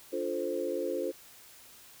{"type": "chord", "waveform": "sine", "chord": "D minor seventh", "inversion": "none", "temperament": "equal with one note detuned", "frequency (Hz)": [293.7, 350.2, 440, 523.3], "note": ["D4", "F4", "A4", "C5"], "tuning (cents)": [0, 5, 0, 0], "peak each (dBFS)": [-39, -35, -36, -34], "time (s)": [0.12, 1.12], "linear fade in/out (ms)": 20, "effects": ["white hiss -54 dBFS RMS until 2 s"]}